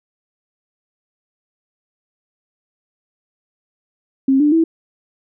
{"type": "tone with pitch steps", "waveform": "sine", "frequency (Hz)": [268.3, 296, 326.5], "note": ["C4", "D4", "E4"], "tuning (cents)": [44, 14, -17], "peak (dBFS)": -10, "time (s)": [4.28, 4.64], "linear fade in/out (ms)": 5, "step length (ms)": 120, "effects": []}